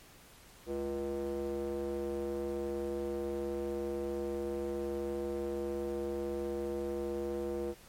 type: tone with band-pass filter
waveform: square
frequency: 69.3 Hz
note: C#2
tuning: in tune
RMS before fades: -36 dBFS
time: 0.66-7.75 s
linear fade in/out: 50 ms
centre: 420 Hz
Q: 6
effects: pink hiss -57 dBFS RMS until 7.88 s + MP3 64 kbps